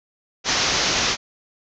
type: low-pass noise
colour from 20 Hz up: white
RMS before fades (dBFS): -21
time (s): 0.44-1.17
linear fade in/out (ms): 50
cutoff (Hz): 6600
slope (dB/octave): 96
effects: none